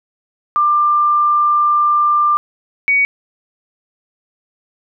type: tone pair in turn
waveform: sine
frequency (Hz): 1190 / 2250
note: D6 / C#7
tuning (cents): +22 / +25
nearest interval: major seventh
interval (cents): 1103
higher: second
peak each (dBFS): -10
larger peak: neither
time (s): 0.56-2.37 / 2.88-3.05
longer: first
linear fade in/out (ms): 0
effects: none